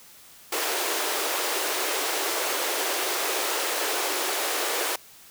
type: high-pass noise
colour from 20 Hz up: pink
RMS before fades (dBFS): -27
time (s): 0.52-4.96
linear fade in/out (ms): 5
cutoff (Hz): 340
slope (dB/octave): 48
effects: white hiss -50 dBFS RMS until 5.3 s